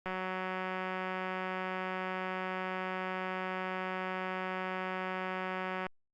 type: click train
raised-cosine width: 0.5 ms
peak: -22 dBFS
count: 1081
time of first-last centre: 0.06-5.866 s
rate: 186 Hz
effects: Opus 48 kbps